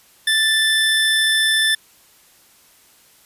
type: tone pair together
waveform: square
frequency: 1763 / 3526 Hz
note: A6 / A7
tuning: +3 / +3 cents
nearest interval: octave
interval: 1200 cents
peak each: -18 dBFS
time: 0.27-1.75 s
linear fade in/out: 5 ms
effects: white hiss -52 dBFS RMS until 3.25 s + resampled to 32000 Hz